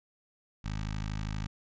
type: tone with notch filter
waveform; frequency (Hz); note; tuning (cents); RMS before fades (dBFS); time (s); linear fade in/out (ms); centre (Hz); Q
15% pulse; 52.5; G#1; +19; -35; 0.64-1.47; 10; 490; 0.72
effects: resampled to 16000 Hz